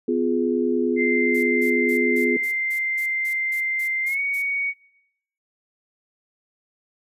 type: chord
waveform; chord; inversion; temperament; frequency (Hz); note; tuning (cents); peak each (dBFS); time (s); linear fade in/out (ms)
sine; F diminished; second; just; 251.4 / 349.2 / 419.1; Cb4 / F4 / Ab4; +31 / 0 / +16; -23; 0.08-2.37; 5
type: tone with pitch glide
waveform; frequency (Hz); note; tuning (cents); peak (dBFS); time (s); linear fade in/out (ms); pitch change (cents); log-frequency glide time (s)
sine; 2088 to 2238; C7 to C#7; -4 to +16; -21; 0.96-4.74; 50; +120; 4.04-4.2
type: noise bursts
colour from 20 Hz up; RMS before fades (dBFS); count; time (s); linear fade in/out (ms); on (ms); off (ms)
violet; -38; 12; 1.34-4.424; 10; 92; 180
effects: noise-tail reverb RT60 0.7 s tail -18 dB re dry + resampled to 32000 Hz